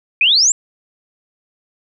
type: exponential sweep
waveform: sine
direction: up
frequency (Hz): 2390 to 7690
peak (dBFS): -9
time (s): 0.21-0.52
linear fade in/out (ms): 2
effects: none